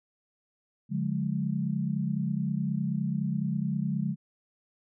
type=tone cluster; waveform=sine; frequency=145.9 / 180.3 / 209.9 Hz; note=D3 / F#3 / G#3; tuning=-11 / -45 / +19 cents; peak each=-31 / -31 / -31 dBFS; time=0.89-4.16 s; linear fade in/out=50 ms; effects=none